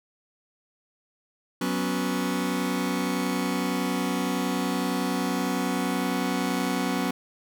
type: chord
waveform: sawtooth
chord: F# suspended fourth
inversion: none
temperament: just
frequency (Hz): 185 / 246.7 / 277.5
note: F#3 / B3 / C#4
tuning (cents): 0 / -2 / +2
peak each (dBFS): -25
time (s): 1.61-7.11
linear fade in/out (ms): 5
effects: none